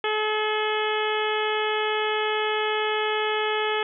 harmonic tone with a mistuned harmonic, 428.8 Hz, A4, 45 cents flat, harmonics 1 / 2 / 3 / 4 / 5 / 6 / 7 / 8, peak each -26 / -29 / -31 / -32 / -33 / -34 / -34 / -35 dBFS, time 0.04-3.83 s, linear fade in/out 2 ms, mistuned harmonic 8, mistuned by -42 cents, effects none

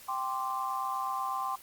sine chord, G suspended fourth, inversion none, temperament equal, 784 / 1046.5 / 1174.7 Hz, G5 / C6 / D6, 0 / 0 / 0 cents, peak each -36 / -33 / -37 dBFS, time 0.08-1.56 s, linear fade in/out 10 ms, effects white hiss -52 dBFS RMS until 1.62 s + Opus 48 kbps

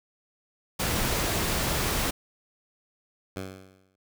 pink noise, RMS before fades -27 dBFS, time 0.79-2.11 s, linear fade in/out 10 ms
10% pulse tone with exponential decay, 94.8 Hz, F#2, 43 cents sharp, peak -23 dBFS, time 3.36-3.96 s, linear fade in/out 5 ms, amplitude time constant 130 ms
effects none

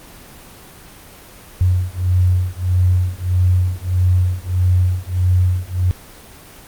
sine beating tone pair, 90 / 91.6 Hz, F#2 / F#2, -47 / -17 cents, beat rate 1.6 Hz, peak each -16 dBFS, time 1.61-5.91 s, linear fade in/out 0 ms, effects pink hiss -40 dBFS RMS until 6.67 s + Opus 24 kbps

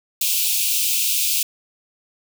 white high-pass noise, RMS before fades -20 dBFS, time 0.21-1.43 s, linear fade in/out 5 ms, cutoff 2400 Hz, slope 96 dB/octave, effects none

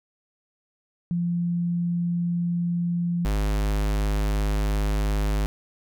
sine / square tone pair in turn, 172.9 / 51.4 Hz, F3 / G#1, -17 / -17 cents, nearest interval octave + major sixth, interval 2100 cents, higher first, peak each -22 dBFS, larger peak neither, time 1.11-3.25 / 3.25-5.46 s, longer second, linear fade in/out 0 ms, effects none

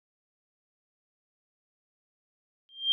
sine tone with exponential growth, 3182 Hz, G7, 25 cents sharp, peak -18 dBFS, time 2.69-2.92 s, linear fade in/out 0 ms, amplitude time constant 49 ms, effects none

